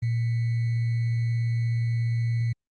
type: tone with sample-and-hold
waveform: sine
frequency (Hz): 116.54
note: A#2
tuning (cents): 0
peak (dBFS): -22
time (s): 0.02-2.53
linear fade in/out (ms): 10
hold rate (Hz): 2100
effects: low-pass 4000 Hz 12 dB/octave + Opus 32 kbps